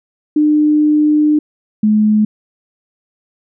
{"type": "tone pair in turn", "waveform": "sine", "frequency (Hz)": [301.3, 213.1], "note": ["D4", "G#3"], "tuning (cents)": [44, 45], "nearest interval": "tritone", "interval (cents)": 599, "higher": "first", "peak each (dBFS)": -8, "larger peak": "neither", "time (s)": [[0.36, 1.39], [1.83, 2.25]], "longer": "first", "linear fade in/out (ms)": 5, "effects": []}